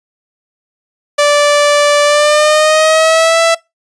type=tone with pitch glide; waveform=sawtooth; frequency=584 to 663.1 Hz; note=D5 to E5; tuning=-10 to +10 cents; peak=-3 dBFS; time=1.18-3.55 s; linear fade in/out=10 ms; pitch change=+220 cents; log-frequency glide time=2.04-3.41 s; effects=noise-tail reverb RT60 0.2 s tail -22 dB re dry + resampled to 22050 Hz